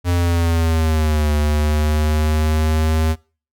square linear two-way sweep, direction down then up, 88.6 to 74.5 to 79.6 Hz, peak -15 dBFS, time 0.04-3.16 s, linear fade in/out 50 ms, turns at 1.32 s, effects noise-tail reverb RT60 0.4 s tail -25 dB re dry

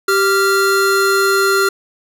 square tone pair together, 390 / 1389.8 Hz, G4 / F6, -9 / -9 cents, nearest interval octave + minor seventh, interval 2200 cents, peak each -15 dBFS, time 0.08-1.69 s, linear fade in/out 5 ms, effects none

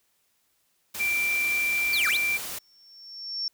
white noise, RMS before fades -35 dBFS, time 0.94-2.59 s, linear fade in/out 10 ms
sine tone, 2355 Hz, D7, 4 cents sharp, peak -23 dBFS, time 0.99-2.38 s, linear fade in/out 20 ms
square linear two-way sweep, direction down then up, 4699 to 1205 to 4296 Hz, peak -26 dBFS, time 1.93-2.17 s, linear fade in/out 2 ms, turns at 2.08 s
sine tone with exponential growth, 5450 Hz, F8, 43 cents flat, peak -25 dBFS, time 2.51-3.48 s, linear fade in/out 1 ms, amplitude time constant 210 ms
effects white hiss -70 dBFS RMS until 3.53 s

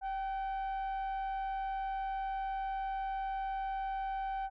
sine tone with frequency modulation, 775 Hz, G5, 20 cents flat, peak -31 dBFS, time 0.01-4.5 s, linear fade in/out 50 ms, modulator 738 Hz, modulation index 0.35, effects tanh soft clip ceiling -33 dBFS

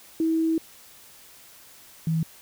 sine tone pair in turn, 323.5 / 161.75 Hz, E4 / E3, -32 / -32 cents, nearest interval octave, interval 1200 cents, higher first, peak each -20 / -21 dBFS, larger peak first, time 0.2-0.58 / 2.07-2.23 s, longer first, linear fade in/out 2 ms, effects white hiss -50 dBFS RMS until 2.41 s

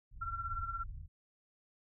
pink low-pass noise, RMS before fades -44 dBFS, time 0.11-1.08 s, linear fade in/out 50 ms, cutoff 100 Hz, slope 24 dB/octave
sine tone with tremolo, 1361 Hz, F6, 45 cents flat, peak -34 dBFS, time 0.21-0.84 s, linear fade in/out 10 ms, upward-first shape triangle, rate 17 Hz, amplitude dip 80%
effects none

